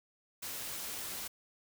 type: noise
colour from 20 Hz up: white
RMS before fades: -41 dBFS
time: 0.42-1.28 s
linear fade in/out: 10 ms
effects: none